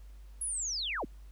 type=linear sweep; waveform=sine; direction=down; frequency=10830 to 149.8 Hz; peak=-32 dBFS; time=0.41-1.05 s; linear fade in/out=5 ms; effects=added 50 Hz sine -47 dBFS peak until 1.31 s + pink hiss -67 dBFS RMS until 1.31 s